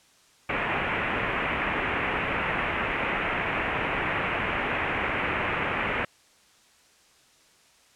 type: low-pass noise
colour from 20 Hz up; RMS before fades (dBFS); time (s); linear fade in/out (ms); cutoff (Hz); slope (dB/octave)
white; -28; 0.49-6.05; 5; 2600; 48
effects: white hiss -59 dBFS RMS until 7.95 s + low-pass 8000 Hz 12 dB/octave